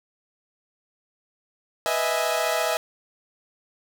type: chord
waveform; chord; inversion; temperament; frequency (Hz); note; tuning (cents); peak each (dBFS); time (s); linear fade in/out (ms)
sawtooth; E major seventh; second; equal with one note detuned; 493.9 / 624.8 / 659.3 / 830.6; B4 / D#5 / E5 / G#5; 0 / +7 / 0 / 0; -27 / -23 / -22 / -26; 1.86-2.77; 0
effects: none